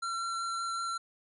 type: tone with vibrato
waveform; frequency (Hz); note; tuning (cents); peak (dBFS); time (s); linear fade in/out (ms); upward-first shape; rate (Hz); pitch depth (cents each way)
square; 1360; F6; -46; -33; 0.02-0.98; 10; sine; 5.3; 9
effects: resampled to 24000 Hz